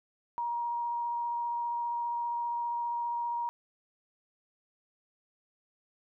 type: tone with vibrato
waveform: sine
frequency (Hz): 947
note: A#5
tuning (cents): +27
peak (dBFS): -30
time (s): 0.38-3.49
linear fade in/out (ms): 0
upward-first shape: sine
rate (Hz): 15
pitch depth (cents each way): 8
effects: none